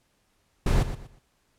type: noise with echo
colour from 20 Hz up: brown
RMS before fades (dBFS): -21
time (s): 0.66-0.83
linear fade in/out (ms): 5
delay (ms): 120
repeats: 3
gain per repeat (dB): -11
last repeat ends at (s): 1.19
effects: pink hiss -69 dBFS RMS until 1.58 s + low-pass 12000 Hz 12 dB/octave